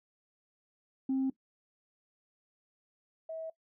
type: tone pair in turn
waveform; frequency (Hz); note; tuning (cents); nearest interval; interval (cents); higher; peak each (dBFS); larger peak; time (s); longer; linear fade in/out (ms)
sine; 265.6 / 645.7; C4 / E5; +26 / -36; octave + minor third; 1538; second; -26 / -37; first; 1.09-1.3 / 3.29-3.5; neither; 5
effects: noise-tail reverb RT60 0.1 s tail -19 dB re dry + tanh soft clip ceiling -25 dBFS